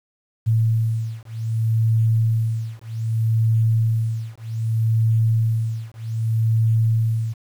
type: beating tone pair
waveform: sine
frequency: 112.1 / 112.74 Hz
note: A2 / A2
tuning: +33 / +43 cents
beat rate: 0.64 Hz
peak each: -20 dBFS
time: 0.46-7.34 s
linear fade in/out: 20 ms
effects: 8-bit